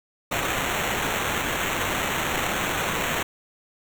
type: noise with sample-and-hold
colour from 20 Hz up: blue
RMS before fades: -26 dBFS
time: 0.31-3.23 s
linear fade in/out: 5 ms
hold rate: 4900 Hz
effects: none